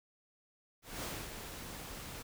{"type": "noise with ADSR envelope", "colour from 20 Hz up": "pink", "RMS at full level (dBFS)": -40, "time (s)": [0.82, 2.23], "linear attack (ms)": 210, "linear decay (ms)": 260, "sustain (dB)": -6, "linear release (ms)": 16, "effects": []}